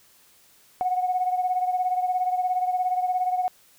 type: beating tone pair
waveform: sine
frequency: 730 / 747 Hz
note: F#5 / F#5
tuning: -24 / +16 cents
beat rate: 17 Hz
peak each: -22 / -28 dBFS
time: 0.81-3.48 s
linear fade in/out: 0 ms
effects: tanh soft clip ceiling -14 dBFS + white hiss -57 dBFS RMS until 3.78 s